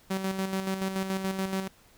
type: tone with tremolo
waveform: sawtooth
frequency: 191.2 Hz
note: G3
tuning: 43 cents flat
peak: -23 dBFS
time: 0.1-1.68 s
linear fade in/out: 10 ms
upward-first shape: square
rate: 7 Hz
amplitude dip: 50%
effects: pink hiss -59 dBFS RMS until 1.97 s